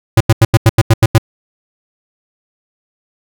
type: tone bursts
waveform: square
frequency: 112.1 Hz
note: A2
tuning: 33 cents sharp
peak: -4 dBFS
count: 9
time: 0.17-1.182 s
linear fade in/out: 5 ms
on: 36 ms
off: 86 ms
effects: none